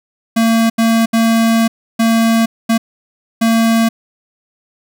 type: tone bursts at uneven times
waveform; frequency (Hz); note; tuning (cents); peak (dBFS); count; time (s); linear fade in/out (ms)
square; 227.1; A#3; -45; -10; 6; 0.36-0.7 / 0.78-1.06 / 1.13-1.68 / 1.99-2.46 / 2.69-2.78 / 3.41-3.89; 10
effects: none